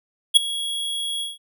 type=tone with ADSR envelope; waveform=square; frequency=3326 Hz; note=G#7; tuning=2 cents sharp; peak=-7 dBFS; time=0.34-1.38 s; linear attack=26 ms; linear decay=11 ms; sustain=-18 dB; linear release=170 ms; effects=none